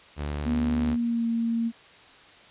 sawtooth tone with vibrato, 73.42 Hz, D2, in tune, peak -25 dBFS, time 0.16-0.97 s, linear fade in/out 50 ms, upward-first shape sine, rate 9 Hz, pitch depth 12 cents each way
sine tone with pitch glide, 240 to 230.4 Hz, B3 to A#3, -49 to -20 cents, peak -23 dBFS, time 0.44-1.72 s, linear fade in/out 50 ms, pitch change -71 cents, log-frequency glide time 0.82-1.27 s
effects white hiss -51 dBFS RMS until 2.5 s + resampled to 8000 Hz

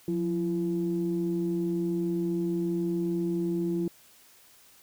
sine tone pair together, 177.2 / 338.2 Hz, F3 / E4, +25 / +44 cents, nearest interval major seventh, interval 1119 cents, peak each -29 / -27 dBFS, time 0.08-3.88 s, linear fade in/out 2 ms, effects tanh soft clip ceiling -19 dBFS + white hiss -57 dBFS RMS until 4.82 s

